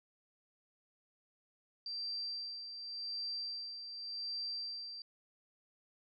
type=tone with tremolo; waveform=sine; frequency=4699 Hz; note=D8; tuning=in tune; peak=-37 dBFS; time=1.86-5.02 s; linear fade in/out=2 ms; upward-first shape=sine; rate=0.88 Hz; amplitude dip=55%; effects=none